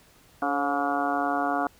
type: harmonic tone with a mistuned harmonic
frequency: 142.7 Hz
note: D3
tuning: 49 cents flat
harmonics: 2 / 3 / 4 / 5 / 6 / 7 / 8 / 9 / 10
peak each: -30 / -38 / -36 / -27 / -34 / -38 / -32 / -36 / -33 dBFS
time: 0.42-1.67 s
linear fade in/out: 2 ms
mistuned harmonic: 4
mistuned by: -74 cents
effects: pink hiss -57 dBFS RMS until 1.79 s